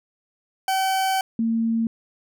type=tone pair in turn; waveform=40% pulse / sine; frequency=765 / 227.4 Hz; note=G5 / A#3; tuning=-42 / -43 cents; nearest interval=octave + major sixth; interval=2101 cents; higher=first; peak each=-19 dBFS; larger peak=neither; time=0.68-1.21 / 1.39-1.87 s; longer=first; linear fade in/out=2 ms; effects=none